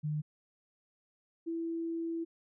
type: tone pair in turn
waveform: sine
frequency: 151.2 / 331.5 Hz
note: D#3 / E4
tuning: -49 / +10 cents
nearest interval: octave + major second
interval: 1359 cents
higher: second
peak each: -31 / -33 dBFS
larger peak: first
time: 0.03-0.22 / 1.46-2.25 s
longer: second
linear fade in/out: 20 ms
effects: none